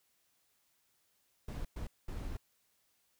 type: noise bursts at uneven times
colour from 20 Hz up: brown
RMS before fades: -40 dBFS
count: 3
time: 1.48-1.65 / 1.76-1.87 / 2.08-2.37 s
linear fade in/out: 5 ms
effects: white hiss -75 dBFS RMS until 3.19 s